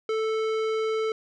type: tone with tanh clipping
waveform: sine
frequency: 440 Hz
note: A4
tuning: in tune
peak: -26 dBFS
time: 0.09-1.12 s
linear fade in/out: 2 ms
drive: 17 dB
effects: none